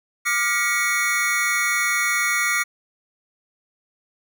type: tone cluster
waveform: square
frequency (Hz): 1190 / 1413 / 1925 / 2226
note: D6 / F6 / B6 / C#7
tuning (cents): +22 / +20 / -45 / +7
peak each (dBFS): -29 / -27 / -25 / -23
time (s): 0.25-2.64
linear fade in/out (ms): 20
effects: none